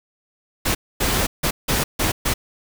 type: noise bursts at uneven times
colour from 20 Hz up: pink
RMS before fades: -20 dBFS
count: 6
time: 0.65-0.75 / 1-1.27 / 1.43-1.51 / 1.68-1.84 / 1.99-2.12 / 2.25-2.34 s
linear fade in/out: 10 ms
effects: none